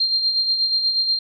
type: tone with tremolo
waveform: sine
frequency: 4186 Hz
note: C8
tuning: in tune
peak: -15 dBFS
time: 0-1.19 s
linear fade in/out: 5 ms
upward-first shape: sine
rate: 8.3 Hz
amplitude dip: 50%
effects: none